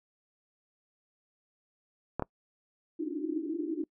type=clicks; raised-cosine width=1 ms; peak=-16 dBFS; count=2; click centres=2.196 / 2.223 s
type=band-pass noise; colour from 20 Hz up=white; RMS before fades=-34 dBFS; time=2.99-3.84 s; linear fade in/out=5 ms; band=290 to 350 Hz; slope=96 dB/octave
effects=noise-tail reverb RT60 0.1 s tail -25 dB re dry